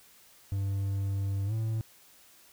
triangle tone with pitch glide, 98.4 to 111.09 Hz, G2 to A2, +7 to +17 cents, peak -26 dBFS, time 0.52-1.81 s, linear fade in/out 0 ms, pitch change +210 cents, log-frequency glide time 1.46-1.53 s, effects white hiss -58 dBFS RMS until 2.52 s

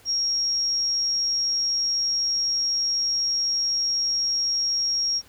sine tone, 5588 Hz, F8, in tune, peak -21 dBFS, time 0.05-5.22 s, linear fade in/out 50 ms, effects pink hiss -53 dBFS RMS until 5.28 s

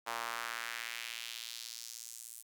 sawtooth tone with high-pass filter sweep, 116.54 Hz, A#2, in tune, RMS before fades -43 dBFS, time 0.06-2.43 s, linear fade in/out 20 ms, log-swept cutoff 900 to 9500 Hz, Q 1.7, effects none

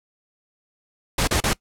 pink noise bursts, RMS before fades -20 dBFS, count 3, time 1.18-1.533 s, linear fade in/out 5 ms, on 95 ms, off 34 ms, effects noise-tail reverb RT60 0.1 s tail -22 dB re dry + low-pass 11000 Hz 12 dB/octave

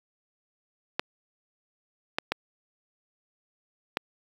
clicks, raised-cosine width 0.3 ms, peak -9 dBFS, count 4, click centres 0.995 / 2.185 / 2.32 / 3.971 s, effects high-pass 200 Hz 12 dB/octave + 7-bit

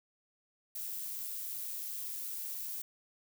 violet noise with amplitude modulation, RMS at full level -39 dBFS, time 0.75-2.82 s, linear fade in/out 5 ms, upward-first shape sine, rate 103 Hz, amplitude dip 25%, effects none

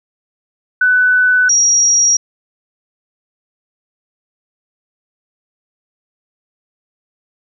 sine tone pair in turn, 1497 / 5688 Hz, F#6 / F8, +20 / +31 cents, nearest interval octave + major seventh, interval 2311 cents, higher second, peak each -8 dBFS, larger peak neither, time 0.81-1.49 / 1.49-2.17 s, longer neither, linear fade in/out 5 ms, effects none

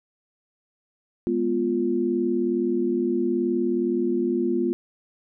sine chord, F diminished, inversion first, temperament equal, 207.7 / 246.9 / 349.2 Hz, Ab3 / Cb4 / F4, 0 / 0 / 0 cents, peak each -29 / -25 / -23 dBFS, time 1.27-4.73 s, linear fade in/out 0 ms, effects none

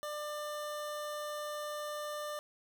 25% pulse tone, 596 Hz, D5, 25 cents sharp, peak -34 dBFS, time 0.03-2.39 s, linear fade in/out 0 ms, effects none

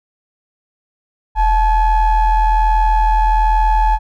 triangle ring-modulated tone, 413.4 Hz, G#4, 8 cents flat, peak -5 dBFS, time 1.35-3.99 s, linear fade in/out 50 ms, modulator 454 Hz, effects none

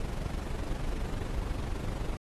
brown noise with amplitude modulation, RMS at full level -31 dBFS, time 0-2.17 s, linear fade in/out 2 ms, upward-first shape sine, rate 24 Hz, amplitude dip 55%, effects AAC 32 kbps

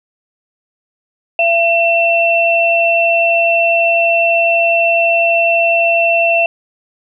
sine tone pair together, 675.4 / 2694 Hz, E5 / E7, +42 / +37 cents, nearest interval 2 octaves, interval 2395 cents, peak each -12 dBFS, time 1.39-6.46 s, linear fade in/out 2 ms, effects none

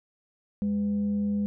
sine tone with frequency modulation, 205.2 Hz, G#3, 21 cents flat, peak -24 dBFS, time 0.62-1.46 s, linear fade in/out 0 ms, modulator 294 Hz, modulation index 0.24, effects none

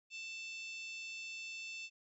harmonic tone with a mistuned harmonic, 886 Hz, A5, 12 cents sharp, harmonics 3 / 4 / 5 / 6 / 7 / 8, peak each -44 / -54 / -56 / -57 / -60 / -58 dBFS, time 0.1-1.9 s, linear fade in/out 50 ms, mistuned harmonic 8, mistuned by +43 cents, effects none

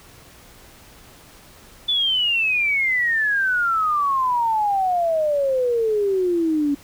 sine exponential sweep, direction down, 3502 to 280 Hz, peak -17 dBFS, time 1.88-6.75 s, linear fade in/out 10 ms, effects pink hiss -47 dBFS RMS until 6.83 s

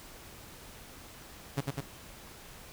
sawtooth tone with echo, 138.59 Hz, C#3, in tune, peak -24 dBFS, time 1.57-1.61 s, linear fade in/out 10 ms, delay 100 ms, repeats 2, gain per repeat -2 dB, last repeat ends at 1.81 s, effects pink hiss -50 dBFS RMS until 2.72 s

